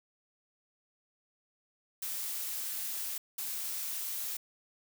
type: noise bursts at uneven times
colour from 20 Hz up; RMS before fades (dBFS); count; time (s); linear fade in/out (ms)
blue; -37; 2; 2.02-3.18 / 3.38-4.37; 5
effects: none